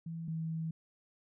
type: tone pair in turn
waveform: sine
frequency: 164.81 / 161.7 Hz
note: E3 / E3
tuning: 0 / -33 cents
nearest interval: unison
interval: 33 cents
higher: first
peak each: -38 / -34 dBFS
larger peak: second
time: 0.06-0.28 / 0.28-0.71 s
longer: second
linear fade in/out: 5 ms
effects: none